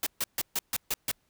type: noise bursts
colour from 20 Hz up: white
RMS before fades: -29 dBFS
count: 7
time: 0.03-1.115 s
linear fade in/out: 2 ms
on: 35 ms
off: 140 ms
effects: pink hiss -72 dBFS RMS until 1.29 s